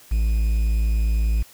triangle tone with quantisation, 55 Hz, A1, in tune, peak -15 dBFS, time 0.11-1.43 s, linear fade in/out 10 ms, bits 7, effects white hiss -49 dBFS RMS until 1.53 s

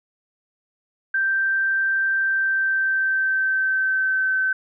sine tone with pitch glide, 1568 to 1534.8 Hz, G6 to G6, 0 to -37 cents, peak -18 dBFS, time 1.14-4.53 s, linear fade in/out 5 ms, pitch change -37 cents, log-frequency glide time 2.2-4.37 s, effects none

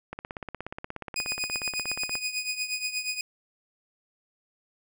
click train, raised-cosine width 0.5 ms, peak -20 dBFS, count 35, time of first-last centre 0.13-2.154 s, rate 16.8 Hz
20% pulse tone with tremolo, 2489 Hz, D#7, in tune, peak -21 dBFS, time 1.16-3.21 s, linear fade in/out 2 ms, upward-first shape triangle, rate 8.4 Hz, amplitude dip 80%
effects none

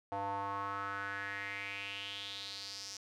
square tone with band-pass filter sweep, 99.4 Hz, G2, 25 cents sharp, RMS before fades -41 dBFS, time 0.12-2.97 s, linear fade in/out 0 ms, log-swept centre 790 to 5700 Hz, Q 4.7, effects none

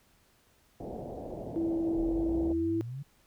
white low-pass noise, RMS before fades -40 dBFS, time 0.8-2.53 s, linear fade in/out 5 ms, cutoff 710 Hz, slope 48 dB/octave
sine tone, 330.3 Hz, E4, 4 cents sharp, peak -27 dBFS, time 1.56-2.81 s, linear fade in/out 0 ms
sine exponential sweep, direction up, 36.71 to 145.8 Hz, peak -36 dBFS, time 1.96-3.03 s, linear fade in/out 10 ms
effects pink hiss -66 dBFS RMS until 3.26 s

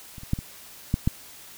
clicks, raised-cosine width 5 ms, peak -28 / -28 / -10 / -20 / -9 / -8 dBFS, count 6, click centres 0.182 / 0.234 / 0.334 / 0.389 / 0.941 / 1.075 s, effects white hiss -46 dBFS RMS until 1.57 s

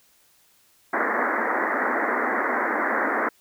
white band-pass noise, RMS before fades -24 dBFS, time 0.93-3.29 s, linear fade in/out 5 ms, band 220 to 2000 Hz, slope 96 dB/octave, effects white hiss -60 dBFS RMS until 3.4 s

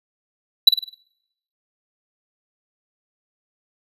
triangle tone with echo, 3951 Hz, B7, in tune, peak -3 dBFS, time 0.67-0.69 s, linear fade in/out 5 ms, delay 51 ms, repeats 5, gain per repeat -7 dB, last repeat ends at 0.945 s, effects noise-tail reverb RT60 0.8 s tail -25 dB re dry + resampled to 32000 Hz

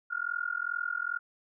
sine tone with amplitude modulation, 1418 Hz, F6, 26 cents sharp, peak -26 dBFS, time 0.1-1.19 s, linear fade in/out 20 ms, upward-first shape sine, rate 42.4 Hz, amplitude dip 100%, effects none

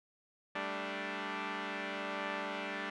5% pulse chord, G suspended second, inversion none, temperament equal, 196 / 220 / 293.7 Hz, G3 / A3 / D4, 0 / 0 / 0 cents, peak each -29 / -32 / -28 dBFS, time 0.55-2.9 s, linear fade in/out 5 ms, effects low-pass 3000 Hz 12 dB/octave

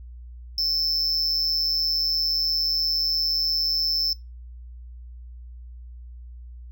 triangle tone with amplitude modulation, 5280 Hz, E8, 2 cents sharp, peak -17 dBFS, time 0.58-4.13 s, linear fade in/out 2 ms, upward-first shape sine, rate 157 Hz, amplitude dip 80%, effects noise-tail reverb RT60 0.2 s tail -19 dB re dry + added 60 Hz sine -38 dBFS peak until 6.71 s

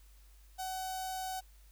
sawtooth tone with notch filter, 753 Hz, F#5, 30 cents sharp, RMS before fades -39 dBFS, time 0.58-1.41 s, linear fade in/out 20 ms, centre 2000 Hz, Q 0.61, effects added 50 Hz sine -56 dBFS peak until 1.71 s + white hiss -67 dBFS RMS until 1.71 s

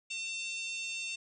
harmonic tone, 901 Hz, A5, 41 cents sharp, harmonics 3 / 4 / 5 / 6 / 7 / 8 / 9, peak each -37 / -44 / -49 / -51 / -48 / -49 / -51 dBFS, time 0.1-1.16 s, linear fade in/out 10 ms, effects none

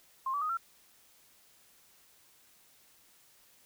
sine tone with pitch steps, 1060 / 1149.3 / 1246.1 / 1351 Hz, C6 / D6 / D#6 / E6, +22 / -38 / +2 / +42 cents, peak -30 dBFS, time 0.26-0.572 s, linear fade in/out 5 ms, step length 78 ms, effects white hiss -63 dBFS RMS until 3.65 s

